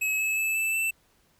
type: tone with pitch steps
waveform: square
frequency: 2571 / 2593 / 2616 / 2639 / 2662 Hz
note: E7 / E7 / E7 / E7 / E7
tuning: -44 / -29 / -14 / +1 / +16 cents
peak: -25 dBFS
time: 0.01-0.91 s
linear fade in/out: 10 ms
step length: 180 ms
effects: pink hiss -65 dBFS RMS until 1.39 s